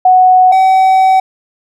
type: tone pair in turn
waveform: sine / triangle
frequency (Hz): 740 / 759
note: F#5 / F#5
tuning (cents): 0 / +44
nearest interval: unison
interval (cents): 44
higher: second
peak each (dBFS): -3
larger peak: neither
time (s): 0.05-0.52 / 0.52-1.2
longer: second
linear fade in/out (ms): 5
effects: none